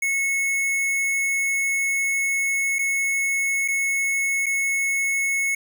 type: tone with dropouts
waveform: square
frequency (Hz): 2193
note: C#7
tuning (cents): -19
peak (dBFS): -21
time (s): 0.02-5.55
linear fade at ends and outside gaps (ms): 5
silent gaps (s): 2.786-2.79 / 3.679-3.683 / 4.46-4.464
effects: none